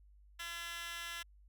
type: tone with high-pass filter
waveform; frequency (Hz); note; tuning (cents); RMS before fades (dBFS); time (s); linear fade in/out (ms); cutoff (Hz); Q
15% pulse; 340; F4; -46; -44; 0.39-1.23; 10; 2100; 3.4
effects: added 50 Hz sine -59 dBFS peak until 1.48 s